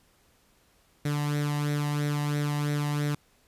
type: tone with flanger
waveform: sawtooth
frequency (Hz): 146.83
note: D3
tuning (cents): 0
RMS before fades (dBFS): -28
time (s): 1.05-3.15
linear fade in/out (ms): 5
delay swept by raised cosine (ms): 0.51 to 1.06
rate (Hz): 3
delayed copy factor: +0.6
effects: pink hiss -64 dBFS RMS until 3.47 s + resampled to 32000 Hz